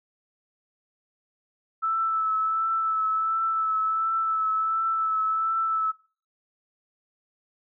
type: tone with vibrato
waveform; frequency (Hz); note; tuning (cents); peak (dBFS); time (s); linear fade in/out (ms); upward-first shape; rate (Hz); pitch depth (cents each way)
sine; 1314; E6; -6; -22; 1.82-5.92; 20; triangle; 1.4; 24
effects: noise-tail reverb RT60 0.4 s tail -18 dB re dry